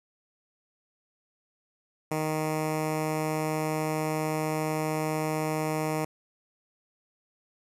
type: tone with notch filter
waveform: 10% pulse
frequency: 155.6 Hz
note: D#3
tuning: in tune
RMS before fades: -29 dBFS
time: 2.11-6.05 s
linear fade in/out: 5 ms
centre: 3800 Hz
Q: 1.3
effects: resampled to 32000 Hz + 10-bit